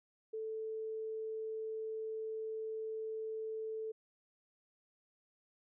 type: tone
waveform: sine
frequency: 440 Hz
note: A4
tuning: in tune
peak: -38 dBFS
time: 0.33-3.92 s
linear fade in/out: 10 ms
effects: none